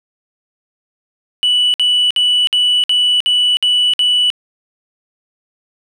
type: tone bursts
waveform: sine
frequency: 2960 Hz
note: F#7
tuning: in tune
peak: -8 dBFS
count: 8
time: 1.43-4.302 s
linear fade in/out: 0 ms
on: 310 ms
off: 56 ms
effects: tanh soft clip ceiling -8 dBFS + 8-bit